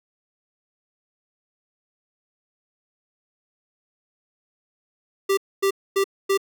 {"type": "tone bursts", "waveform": "square", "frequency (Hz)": 392, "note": "G4", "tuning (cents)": 0, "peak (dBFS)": -18, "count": 4, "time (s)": [5.29, 6.376], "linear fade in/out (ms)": 10, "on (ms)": 84, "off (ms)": 250, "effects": []}